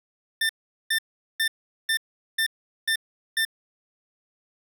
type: tone bursts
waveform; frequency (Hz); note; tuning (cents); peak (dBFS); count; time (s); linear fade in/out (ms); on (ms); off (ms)
25% pulse; 1792; A6; +31; -17; 7; 0.41-3.451; 5; 83; 410
effects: none

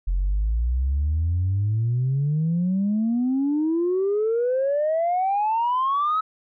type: exponential sweep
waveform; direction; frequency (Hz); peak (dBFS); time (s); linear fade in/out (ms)
sine; up; 43 to 1298; -18; 0.07-6.21; 10
effects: tanh soft clip ceiling -16 dBFS

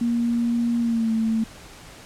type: tone with pitch glide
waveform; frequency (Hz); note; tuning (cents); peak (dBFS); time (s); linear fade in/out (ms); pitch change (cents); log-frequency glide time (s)
sine; 235.7 to 223.2; A#3 to A3; +19 to +25; -19; 0.01-1.44; 5; -94; 0.8-1.11
effects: pink hiss -44 dBFS RMS until 2.05 s + low-pass 10000 Hz 12 dB/octave

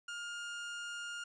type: tone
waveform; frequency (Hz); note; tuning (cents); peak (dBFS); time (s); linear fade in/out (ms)
30% pulse; 1414; F6; +21; -38; 0.08-1.24; 5
effects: resampled to 22050 Hz

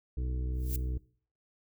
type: harmonic tone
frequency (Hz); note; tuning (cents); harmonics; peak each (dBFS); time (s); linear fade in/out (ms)
62.6; B1; +24; 1 / 2 / 3 / 4 / 5 / 6 / 7; -31 / -40 / -53 / -55 / -47 / -56 / -51; 0.17-0.98; 5
type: noise with exponential growth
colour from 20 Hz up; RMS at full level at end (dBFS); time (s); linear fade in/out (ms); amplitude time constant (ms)
violet; -35; 0.53-0.76; 2; 48
effects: noise-tail reverb RT60 0.5 s tail -20 dB re dry

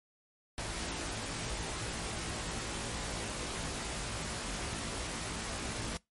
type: noise with comb filter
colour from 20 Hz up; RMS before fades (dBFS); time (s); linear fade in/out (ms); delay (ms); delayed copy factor
pink; -38; 0.58-5.97; 0; 18; +0.95
effects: noise-tail reverb RT60 0.2 s tail -24 dB re dry + MP3 48 kbps

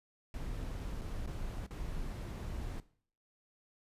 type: noise with dropouts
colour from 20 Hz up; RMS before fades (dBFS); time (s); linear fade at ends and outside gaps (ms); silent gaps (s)
brown; -40; 0.34-2.8; 1; 1.012-1.016 / 1.261-1.274 / 1.665-1.708
effects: noise-tail reverb RT60 0.5 s tail -17 dB re dry + resampled to 32000 Hz

